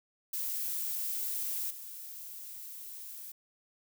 violet noise with level steps, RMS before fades -35 / -45 dBFS, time 0.33-3.32 s, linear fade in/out 5 ms, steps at 1.7 s, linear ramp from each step 10 ms, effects none

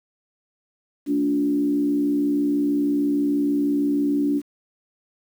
sine tone with frequency modulation, 288.9 Hz, D4, 28 cents flat, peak -18 dBFS, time 1.06-4.42 s, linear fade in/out 50 ms, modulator 66.3 Hz, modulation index 0.57, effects 8-bit

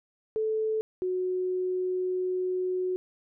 sine tone pair in turn, 437 / 367.5 Hz, A4 / F#4, -12 / -12 cents, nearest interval minor third, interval 300 cents, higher first, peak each -25 / -26 dBFS, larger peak first, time 0.36-0.81 / 1.02-2.96 s, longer second, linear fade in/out 0 ms, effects none

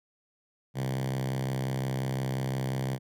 5% pulse tone with high-pass filter, 65.7 Hz, C2, 8 cents sharp, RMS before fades -31 dBFS, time 0.74-2.99 s, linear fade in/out 50 ms, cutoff 140 Hz, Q 7.5, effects none

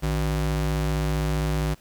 square ring-modulated tone, 107.6 Hz, A2, 38 cents flat, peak -20 dBFS, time 0.02-1.75 s, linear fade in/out 20 ms, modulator 47.7 Hz, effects pink hiss -56 dBFS RMS until 1.8 s

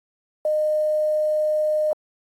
sine tone with quantisation, 612 Hz, D#5, 29 cents flat, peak -18 dBFS, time 0.45-1.93 s, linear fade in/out 2 ms, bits 8, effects AAC 48 kbps

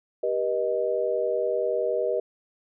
sine chord, G augmented, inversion none, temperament equal with one note detuned, 392 / 482.6 / 622.3 Hz, G4 / B4 / D#5, 0 / -40 / 0 cents, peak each -29 / -26 / -27 dBFS, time 0.23-2.2 s, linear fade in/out 5 ms, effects none

